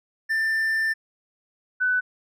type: tone pair in turn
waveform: triangle / sine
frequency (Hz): 1783 / 1499.3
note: A6 / F#6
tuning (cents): +22 / +22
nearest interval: minor third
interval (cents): 300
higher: first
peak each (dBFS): -19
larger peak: neither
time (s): 0.29-0.94 / 1.8-2.01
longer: first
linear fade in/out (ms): 20
effects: none